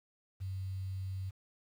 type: tone with quantisation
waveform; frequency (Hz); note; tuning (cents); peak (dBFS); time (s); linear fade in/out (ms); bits
sine; 95; F#2; +46; -36; 0.4-1.31; 20; 10
effects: none